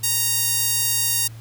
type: tone with high-pass filter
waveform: sawtooth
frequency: 932.3 Hz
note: A#5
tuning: in tune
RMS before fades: -21 dBFS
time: 0.03-1.28 s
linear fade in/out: 10 ms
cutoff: 6900 Hz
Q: 0.63
effects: added 113 Hz sine -36 dBFS peak until 1.4 s + pink hiss -49 dBFS RMS until 1.4 s